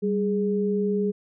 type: tone pair together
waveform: sine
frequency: 196 / 415.3 Hz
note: G3 / G#4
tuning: 0 / 0 cents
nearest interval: octave + minor second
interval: 1300 cents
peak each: -24 dBFS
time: 0.02-1.12 s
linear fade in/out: 20 ms
effects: none